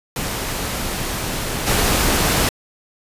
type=noise with level steps; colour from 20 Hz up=pink; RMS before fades=-24 / -17 dBFS; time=0.16-2.49 s; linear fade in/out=2 ms; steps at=1.66 s; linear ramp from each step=20 ms; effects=resampled to 32000 Hz